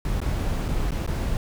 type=noise with dropouts; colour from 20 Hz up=brown; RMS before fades=-25 dBFS; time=0.05-1.37 s; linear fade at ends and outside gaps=1 ms; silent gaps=0.203-0.215 / 0.682-0.686 / 0.908-0.918 / 1.064-1.075 s; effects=none